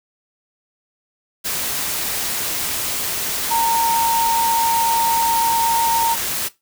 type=tone in noise; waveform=sine; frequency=920 Hz; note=A#5; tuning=23 cents flat; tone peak=-16 dBFS; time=3.5-6.15 s; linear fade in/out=20 ms; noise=white; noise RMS=-23 dBFS; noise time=1.44-6.49 s; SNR=+4 dB; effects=noise-tail reverb RT60 0.2 s tail -18 dB re dry